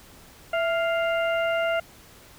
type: harmonic tone with a mistuned harmonic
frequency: 698.5 Hz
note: F5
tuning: in tune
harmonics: 1 / 2 / 3 / 4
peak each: -23 / -29 / -33 / -35 dBFS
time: 0.53-1.8 s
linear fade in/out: 5 ms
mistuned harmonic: 1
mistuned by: -87 cents
effects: pink hiss -50 dBFS RMS until 2.38 s